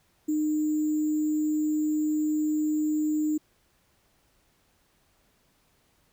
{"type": "tone with sample-and-hold", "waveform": "sine", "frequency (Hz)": 305.3, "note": "D#4", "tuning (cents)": -33, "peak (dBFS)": -23, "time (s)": [0.28, 3.38], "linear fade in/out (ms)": 10, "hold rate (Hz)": 7350, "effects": ["pink hiss -67 dBFS RMS until 6.12 s"]}